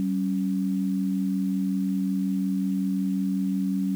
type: tone pair together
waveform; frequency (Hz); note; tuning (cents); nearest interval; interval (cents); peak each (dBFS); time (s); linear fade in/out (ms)
sine; 191.71 / 277.2; G3 / C#4; -38 / 0; tritone; 638; -24 / -28; 0-3.95; 0
effects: 8-bit